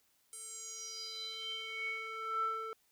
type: tone with band-pass filter sweep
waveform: square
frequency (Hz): 444.6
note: A4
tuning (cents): +18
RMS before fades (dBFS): -41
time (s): 0.33-2.73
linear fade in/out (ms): 0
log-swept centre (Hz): 9300 to 1000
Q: 6.9
effects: white hiss -73 dBFS RMS until 2.91 s